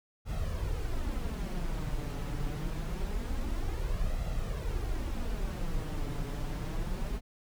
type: noise with flanger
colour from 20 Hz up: brown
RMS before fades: -33 dBFS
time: 0.25-7.21 s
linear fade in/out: 50 ms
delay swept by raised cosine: 1.5 to 7 ms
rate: 0.25 Hz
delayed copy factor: +0.55
effects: none